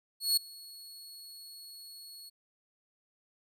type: tone with ADSR envelope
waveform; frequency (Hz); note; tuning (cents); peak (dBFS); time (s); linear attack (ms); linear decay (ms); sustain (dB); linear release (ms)
sawtooth; 4353; C#8; -32; -20; 0.2-2.3; 170; 6; -24; 18
effects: none